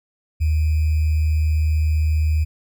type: tone with sample-and-hold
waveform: sine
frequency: 77.6 Hz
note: D#2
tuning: 4 cents flat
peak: -15 dBFS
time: 0.4-2.45 s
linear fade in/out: 20 ms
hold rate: 2450 Hz
effects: none